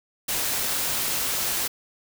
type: noise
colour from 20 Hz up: white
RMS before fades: -26 dBFS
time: 0.28-1.68 s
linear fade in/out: 10 ms
effects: none